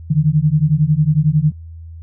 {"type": "beating tone pair", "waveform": "sine", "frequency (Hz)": [146.83, 157.83], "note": ["D3", "D#3"], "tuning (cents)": [0, 25], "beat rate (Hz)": 11, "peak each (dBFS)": -14, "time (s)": [0.1, 1.52], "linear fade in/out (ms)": 10, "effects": ["added 82 Hz sine -31 dBFS peak until 2.02 s"]}